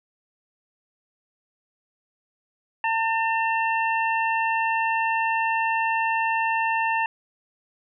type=harmonic tone; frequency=900 Hz; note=A5; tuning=39 cents sharp; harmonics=1 / 2 / 3; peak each=-23 / -27 / -27 dBFS; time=2.84-7.06 s; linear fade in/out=2 ms; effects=none